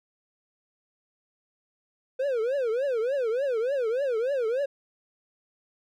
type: tone with vibrato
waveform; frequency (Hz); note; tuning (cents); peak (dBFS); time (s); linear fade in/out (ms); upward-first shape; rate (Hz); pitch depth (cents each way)
triangle; 500; B4; +21; -22; 2.19-4.66; 10; triangle; 3.4; 270
effects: none